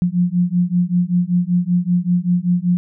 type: beating tone pair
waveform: sine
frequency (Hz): 174.61 / 179.81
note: F3 / F#3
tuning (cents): 0 / -49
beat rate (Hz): 5.2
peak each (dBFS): -17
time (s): 0.02-2.77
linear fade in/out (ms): 0
effects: none